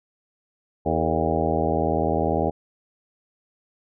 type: harmonic tone with a mistuned harmonic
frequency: 80.2 Hz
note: E2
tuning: 47 cents flat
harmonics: 1 / 2 / 3 / 4 / 5 / 6 / 7 / 8 / 9 / 10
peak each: -29 / -29 / -29 / -29 / -29 / -29 / -29 / -29 / -29 / -29 dBFS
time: 0.85-2.51 s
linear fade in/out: 20 ms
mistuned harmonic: 6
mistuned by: -71 cents
effects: none